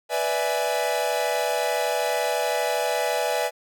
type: chord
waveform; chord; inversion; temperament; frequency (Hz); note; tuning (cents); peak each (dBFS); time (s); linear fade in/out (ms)
45% pulse; E dominant seventh; second; equal with one note detuned; 493.9 / 587.3 / 659.3 / 834; B4 / D5 / E5 / G#5; 0 / 0 / 0 / +7; -28; 0.09-3.51; 50
effects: none